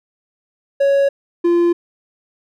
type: tone pair in turn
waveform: triangle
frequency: 556 / 344.8 Hz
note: C#5 / F4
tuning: +5 / -22 cents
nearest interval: minor sixth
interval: 827 cents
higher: first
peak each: -9 dBFS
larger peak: neither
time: 0.8-1.09 / 1.44-1.73 s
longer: neither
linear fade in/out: 10 ms
effects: none